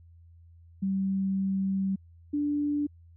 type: tone pair in turn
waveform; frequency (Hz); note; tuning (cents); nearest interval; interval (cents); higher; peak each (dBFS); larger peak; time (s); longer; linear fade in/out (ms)
sine; 193.1 / 292; G3 / D4; -26 / -10; perfect fifth; 716; second; -25; neither; 0.82-1.96 / 2.33-2.87; first; 10
effects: added 84 Hz sine -51 dBFS peak until 3.16 s